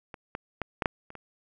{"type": "clicks", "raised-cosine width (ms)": 0.5, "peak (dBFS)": [-25, -18, -15, -12, -8, -29, -27], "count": 7, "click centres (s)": [0.142, 0.351, 0.617, 0.822, 0.858, 1.104, 1.153], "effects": []}